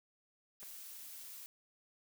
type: noise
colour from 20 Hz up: blue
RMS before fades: -50 dBFS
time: 0.6-1.46 s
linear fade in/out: 0 ms
type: clicks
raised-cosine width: 0.5 ms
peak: -40 dBFS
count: 2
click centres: 0.628 / 0.633 s
effects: none